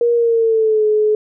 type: tone with pitch glide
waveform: sine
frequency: 473.2 to 426.5 Hz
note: A#4 to G#4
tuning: +26 to +46 cents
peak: -11 dBFS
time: 0.01-1.15 s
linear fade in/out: 2 ms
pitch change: -180 cents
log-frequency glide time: 0.14-0.85 s
effects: none